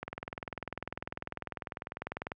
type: click train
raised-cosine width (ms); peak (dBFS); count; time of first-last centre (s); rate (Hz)
0.5; -22; 47; 0.03-2.319; 20.1
effects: high-pass 60 Hz 12 dB/octave